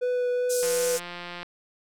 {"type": "tone with vibrato", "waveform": "triangle", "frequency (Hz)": 494.5, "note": "B4", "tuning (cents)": 2, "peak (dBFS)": -21, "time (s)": [0.01, 0.98], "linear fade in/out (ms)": 20, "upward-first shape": "triangle", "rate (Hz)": 2.6, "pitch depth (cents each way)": 9}
{"type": "band-pass noise", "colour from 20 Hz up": "white", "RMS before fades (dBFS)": -32, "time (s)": [0.49, 1], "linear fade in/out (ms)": 20, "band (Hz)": [5200, 10000], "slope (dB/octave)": 24}
{"type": "click train", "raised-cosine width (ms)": 0.3, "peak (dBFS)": -21, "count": 141, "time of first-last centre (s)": [0.63, 1.43], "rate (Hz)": 175}
{"effects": []}